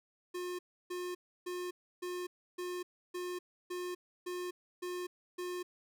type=tone bursts; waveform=square; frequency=358.4 Hz; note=F4; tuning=45 cents sharp; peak=-38 dBFS; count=10; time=0.34-5.63 s; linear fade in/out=10 ms; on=250 ms; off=310 ms; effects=none

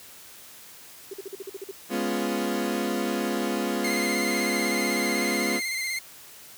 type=tone bursts; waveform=sine; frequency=389.7 Hz; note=G4; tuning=10 cents flat; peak=-32 dBFS; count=9; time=1.11-1.713 s; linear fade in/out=5 ms; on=27 ms; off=45 ms
type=chord; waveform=30% pulse; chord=C# dominant seventh; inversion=second; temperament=equal; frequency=207.7 / 246.9 / 277.2 / 349.2 Hz; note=G#3 / B3 / C#4 / E#4; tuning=0 / 0 / 0 / 0 cents; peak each=-28 / -28 / -30 / -28 dBFS; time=1.89-5.61 s; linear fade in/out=50 ms
type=tone with vibrato; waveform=sawtooth; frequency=2093 Hz; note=C7; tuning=in tune; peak=-24 dBFS; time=3.84-5.99 s; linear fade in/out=5 ms; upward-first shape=square; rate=16 Hz; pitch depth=29 cents each way
effects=white hiss -47 dBFS RMS until 6.57 s + high-pass 60 Hz 12 dB/octave

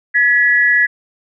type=tone pair together; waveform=sine; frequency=1685 / 1947.4 Hz; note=G#6 / B6; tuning=+25 / -25 cents; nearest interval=minor third; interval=250 cents; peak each=-12 dBFS; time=0.14-0.87 s; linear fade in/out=20 ms; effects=none

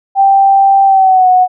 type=tone with pitch glide; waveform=sine; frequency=784 to 735.7 Hz; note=G5 to F#5; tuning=0 to -10 cents; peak=-4 dBFS; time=0.15-1.48 s; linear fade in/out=50 ms; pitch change=-110 cents; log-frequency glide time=0.85-1.28 s; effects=none

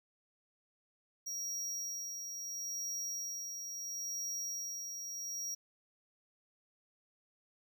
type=tone with tremolo; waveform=square; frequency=5670 Hz; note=F8; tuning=25 cents sharp; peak=-37 dBFS; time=1.26-5.55 s; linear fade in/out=10 ms; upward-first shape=sine; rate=0.74 Hz; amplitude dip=40%; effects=none

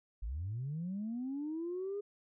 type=linear sweep; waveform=sine; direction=up; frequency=46.25 to 414.1 Hz; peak=-35 dBFS; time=0.22-2.01 s; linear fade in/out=10 ms; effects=tanh soft clip ceiling -32 dBFS

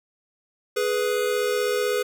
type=tone pair together; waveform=square; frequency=418 / 493.9 Hz; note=G#4 / B4; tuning=+11 / 0 cents; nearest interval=minor third; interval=289 cents; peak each=-25 / -25 dBFS; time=0.76-2.03 s; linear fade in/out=10 ms; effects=none

